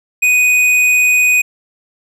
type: tone with hard clipping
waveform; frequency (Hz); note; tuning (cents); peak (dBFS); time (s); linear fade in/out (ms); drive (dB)
sine; 2489; D#7; 0; -10; 0.22-1.42; 10; 9
effects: none